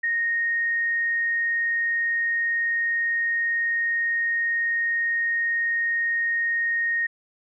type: tone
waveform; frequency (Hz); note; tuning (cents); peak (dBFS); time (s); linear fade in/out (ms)
sine; 1859; A#6; -5; -21; 0.03-7.07; 10
effects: none